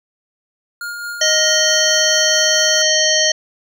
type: tone with tremolo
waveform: square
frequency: 1417 Hz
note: F6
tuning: 25 cents sharp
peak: -24 dBFS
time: 0.81-2.82 s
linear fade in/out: 2 ms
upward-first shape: sine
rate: 4.6 Hz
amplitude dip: 30%
type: harmonic tone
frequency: 622.3 Hz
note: D#5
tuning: in tune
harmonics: 1 / 3 / 5 / 7 / 9 / 10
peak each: -19 / -19 / -19 / -19 / -19 / -19 dBFS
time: 1.21-3.32 s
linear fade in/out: 5 ms
type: click train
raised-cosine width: 0.2 ms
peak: -24 dBFS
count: 34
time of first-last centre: 1.57-2.689 s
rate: 29.5 Hz
effects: none